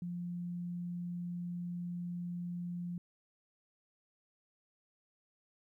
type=tone; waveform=sine; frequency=175.1 Hz; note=F3; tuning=5 cents sharp; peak=-37 dBFS; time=0.02-2.98 s; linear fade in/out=2 ms; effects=13-bit